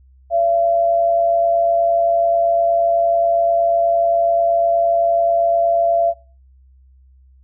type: tone pair together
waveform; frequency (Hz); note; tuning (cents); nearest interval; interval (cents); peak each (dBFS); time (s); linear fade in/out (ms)
sine; 570 / 677.8; C#5 / E5; +48 / +48; minor third; 300; -24 / -13; 0.3-6.14; 50
effects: noise-tail reverb RT60 0.4 s tail -21 dB re dry + added 65 Hz sine -46 dBFS peak until 7.43 s